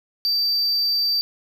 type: tone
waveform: triangle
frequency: 4655 Hz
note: D8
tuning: 16 cents flat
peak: -17 dBFS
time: 0.25-1.21 s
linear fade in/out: 0 ms
effects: none